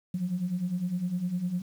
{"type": "beating tone pair", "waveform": "sine", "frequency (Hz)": [172, 181.9], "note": ["F3", "F#3"], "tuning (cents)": [-26, -29], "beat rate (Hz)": 9.9, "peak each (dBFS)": [-33, -28], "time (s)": [0.14, 1.62], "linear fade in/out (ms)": 5, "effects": ["tanh soft clip ceiling -21 dBFS", "9-bit"]}